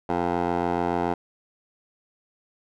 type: tone with band-pass filter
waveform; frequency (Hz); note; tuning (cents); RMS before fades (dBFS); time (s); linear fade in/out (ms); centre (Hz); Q
15% pulse; 87; F2; -6; -25; 0.09-1.14; 5; 640; 2.1
effects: none